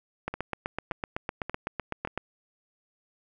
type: two click trains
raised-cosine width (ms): 0.5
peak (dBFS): -15 / -18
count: 16 / 4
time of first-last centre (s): 0.28-2.176 / 0.34-2.074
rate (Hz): 7.91 / 1.73
effects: none